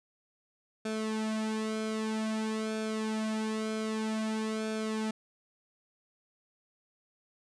sawtooth tone with flanger, 218.4 Hz, A3, 13 cents flat, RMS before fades -33 dBFS, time 0.85-5.11 s, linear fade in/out 5 ms, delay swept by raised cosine 1 to 3.5 ms, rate 0.52 Hz, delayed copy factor -0.75, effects resampled to 22050 Hz

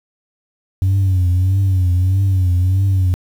sine tone with vibrato, 93.2 Hz, F#2, 13 cents sharp, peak -9 dBFS, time 0.82-3.14 s, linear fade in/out 0 ms, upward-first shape triangle, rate 1.6 Hz, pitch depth 96 cents each way, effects tanh soft clip ceiling -10 dBFS + 7-bit

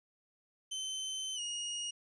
25% pulse tone with pitch glide, 3077 to 2871 Hz, G7 to F7, -33 to +47 cents, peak -33 dBFS, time 0.71-1.91 s, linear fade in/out 10 ms, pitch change -120 cents, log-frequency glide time 1.35-1.4 s, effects resampled to 22050 Hz

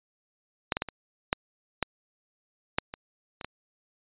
clicks, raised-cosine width 0.3 ms, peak -9 / -11 / -12 / -21 / -6 / -9 / -7 / -20 / -22 / -19 dBFS, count 10, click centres 0.722 / 0.769 / 0.821 / 0.887 / 1.329 / 1.827 / 2.785 / 2.939 / 3.412 / 3.446 s, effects resampled to 8000 Hz

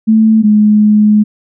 sine tone pair in turn, 220 / 211.1 Hz, A3 / G#3, 0 / +29 cents, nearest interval minor second, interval 71 cents, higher first, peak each -4 dBFS, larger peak neither, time 0.07-0.43 / 0.43-1.24 s, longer second, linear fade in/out 20 ms, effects none

